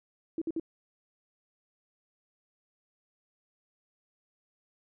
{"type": "tone bursts", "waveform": "sine", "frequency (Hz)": 327, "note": "E4", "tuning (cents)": -14, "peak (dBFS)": -29, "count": 3, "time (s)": [0.38, 0.598], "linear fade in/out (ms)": 2, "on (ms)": 36, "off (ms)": 55, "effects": []}